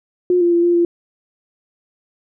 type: tone with pitch steps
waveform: sine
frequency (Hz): 358.6 / 346 / 342.5 / 347.5 / 343.7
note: F4 / F4 / F4 / F4 / F4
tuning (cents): +46 / -16 / -34 / -9 / -28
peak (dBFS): -11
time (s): 0.3-0.85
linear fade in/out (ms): 2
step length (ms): 110
effects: none